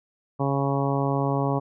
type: harmonic tone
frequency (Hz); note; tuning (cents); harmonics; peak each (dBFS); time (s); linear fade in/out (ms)
138.59; C#3; 0; 1 / 2 / 3 / 4 / 5 / 6 / 7 / 8; -25 / -28 / -30 / -31 / -32 / -33 / -33 / -34; 0.39-1.6; 20
effects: none